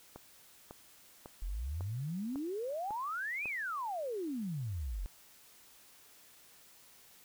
click train, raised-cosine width 1 ms, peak -32 dBFS, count 7, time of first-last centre 0.16-3.457 s, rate 1.82 Hz
sine exponential two-way sweep, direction up then down, 40.6 to 2571 to 40.6 Hz, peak -35 dBFS, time 1.42-5.06 s, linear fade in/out 0 ms, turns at 3.46 s
effects white hiss -60 dBFS RMS until 7.24 s

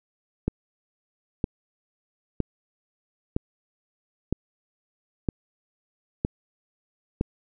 click train, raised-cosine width 3 ms, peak -10 dBFS, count 8, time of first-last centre 0.48-7.211 s, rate 1.04 Hz, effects none

